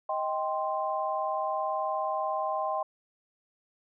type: chord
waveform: sine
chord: C minor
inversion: first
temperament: just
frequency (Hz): 627.9 / 784.9 / 1046.5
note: Eb5 / G5 / C6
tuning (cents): +16 / +2 / 0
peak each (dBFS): -32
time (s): 0.09-2.83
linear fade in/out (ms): 5
effects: none